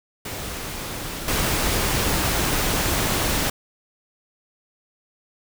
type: noise with level steps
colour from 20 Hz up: pink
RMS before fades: -31 / -22 dBFS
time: 0.25-3.5 s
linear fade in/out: 5 ms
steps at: 1.28 s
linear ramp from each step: 2 ms
effects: none